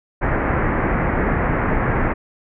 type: low-pass noise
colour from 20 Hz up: pink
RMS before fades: -19 dBFS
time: 0.21-2.14 s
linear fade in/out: 20 ms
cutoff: 2100 Hz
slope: 48 dB/octave
effects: none